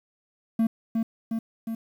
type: tone with echo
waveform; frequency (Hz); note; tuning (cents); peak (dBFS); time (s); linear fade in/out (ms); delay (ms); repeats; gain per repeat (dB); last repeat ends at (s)
triangle; 226; A3; +47; -17; 0.59-0.67; 5; 360; 3; -3; 1.75
effects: 9-bit